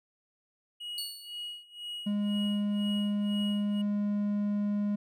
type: tone with tremolo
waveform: triangle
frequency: 2900 Hz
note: F#7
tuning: 35 cents flat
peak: -34 dBFS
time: 0.8-3.82 s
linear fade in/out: 10 ms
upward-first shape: sine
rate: 2 Hz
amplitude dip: 90%
type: tone with exponential decay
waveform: sawtooth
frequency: 4435 Hz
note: C#8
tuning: in tune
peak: -30 dBFS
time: 0.98-1.63 s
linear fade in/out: 1 ms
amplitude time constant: 140 ms
type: tone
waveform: triangle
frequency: 205.7 Hz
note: G#3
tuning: 16 cents flat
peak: -25 dBFS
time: 2.06-4.96 s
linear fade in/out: 10 ms
effects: none